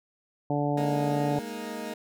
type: harmonic tone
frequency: 145.2 Hz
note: D3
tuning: 19 cents flat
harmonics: 1 / 2 / 3 / 4 / 5 / 6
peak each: -29 / -29 / -34 / -32 / -32 / -36 dBFS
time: 0.5-1.39 s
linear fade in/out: 2 ms
type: chord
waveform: 20% pulse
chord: Ab suspended second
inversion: none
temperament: equal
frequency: 207.7 / 233.1 / 311.1 Hz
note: Ab3 / Bb3 / Eb4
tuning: 0 / 0 / 0 cents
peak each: -34 / -32 / -35 dBFS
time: 0.77-1.94 s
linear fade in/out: 5 ms
effects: none